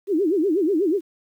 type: tone with vibrato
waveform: sine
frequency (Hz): 353.6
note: F4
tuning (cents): +22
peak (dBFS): -17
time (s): 0.07-1.01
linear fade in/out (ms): 50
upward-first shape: sine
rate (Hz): 8.2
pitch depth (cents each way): 270
effects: 9-bit